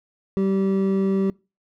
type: tone pair together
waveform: triangle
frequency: 193.7 / 386.8 Hz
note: G3 / G4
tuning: -20 / -23 cents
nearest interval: octave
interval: 1197 cents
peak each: -18 / -21 dBFS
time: 0.37-1.3 s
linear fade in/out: 0 ms
effects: noise-tail reverb RT60 0.3 s tail -25 dB re dry